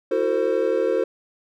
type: chord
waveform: triangle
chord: F# half-diminished seventh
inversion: third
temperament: equal with one note detuned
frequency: 329.6 / 370 / 451.1 / 523.3 Hz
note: E4 / F#4 / A4 / C5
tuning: 0 / 0 / +43 / 0 cents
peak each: -26 / -23 / -21 / -21 dBFS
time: 0.11-1.04 s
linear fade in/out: 5 ms
effects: none